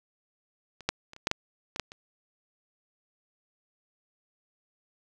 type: clicks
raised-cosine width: 0.2 ms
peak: -28 / -8 / -28 / -30 / -8 / -8 / -18 / -11 / -27 dBFS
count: 9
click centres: 0.807 / 0.89 / 1.134 / 1.164 / 1.271 / 1.314 / 1.761 / 1.797 / 1.919 s
effects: none